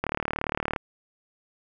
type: click train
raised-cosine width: 0.5 ms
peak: -11 dBFS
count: 28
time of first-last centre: 0.04-0.762 s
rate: 37.4 Hz
effects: none